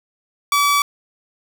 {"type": "tone", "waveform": "sawtooth", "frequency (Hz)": 1147, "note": "D6", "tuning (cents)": -41, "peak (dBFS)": -10, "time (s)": [0.52, 0.82], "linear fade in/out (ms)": 2, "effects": []}